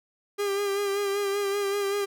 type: tone with vibrato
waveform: 45% pulse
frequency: 401.3 Hz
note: G4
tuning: 41 cents sharp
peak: -25 dBFS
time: 0.38-2.06 s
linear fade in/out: 20 ms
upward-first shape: sine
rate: 5.2 Hz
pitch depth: 36 cents each way
effects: none